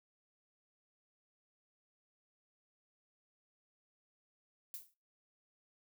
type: noise with exponential decay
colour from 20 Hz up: violet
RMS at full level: -42 dBFS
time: 4.74-4.94 s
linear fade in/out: 0 ms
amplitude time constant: 43 ms
effects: noise-tail reverb RT60 0.3 s tail -22 dB re dry